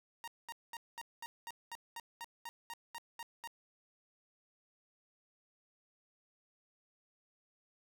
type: tone bursts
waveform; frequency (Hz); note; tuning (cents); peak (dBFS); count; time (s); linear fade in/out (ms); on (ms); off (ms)
sawtooth; 932.3; A#5; 0; -39; 14; 0.24-3.474; 0; 36; 210
effects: none